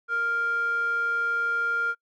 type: tone with band-pass filter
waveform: square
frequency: 466.2 Hz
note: A#4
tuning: in tune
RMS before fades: -26 dBFS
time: 0.08-1.95 s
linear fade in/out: 50 ms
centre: 1400 Hz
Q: 7.2
effects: noise-tail reverb RT60 0.1 s tail -26 dB re dry